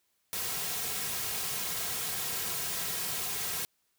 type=noise with comb filter; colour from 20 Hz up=white; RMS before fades=-34 dBFS; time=0.33-3.65 s; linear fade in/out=0 ms; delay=3.4 ms; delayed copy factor=-0.6; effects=white hiss -75 dBFS RMS until 3.98 s